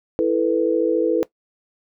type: chord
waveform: sine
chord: E suspended fourth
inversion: none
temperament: equal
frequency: 329.6 / 440 / 493.9 Hz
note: E4 / A4 / B4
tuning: 0 / 0 / 0 cents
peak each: -20 dBFS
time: 0.19-1.23 s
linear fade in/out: 0 ms
effects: noise-tail reverb RT60 0.1 s tail -18 dB re dry